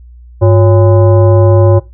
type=tone with frequency modulation; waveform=sine; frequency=100.7 Hz; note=G2; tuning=47 cents sharp; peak=-3 dBFS; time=0.41-1.8 s; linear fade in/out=20 ms; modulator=457 Hz; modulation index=0.94; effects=noise-tail reverb RT60 0.2 s tail -17 dB re dry + added 60 Hz sine -32 dBFS peak until 1.93 s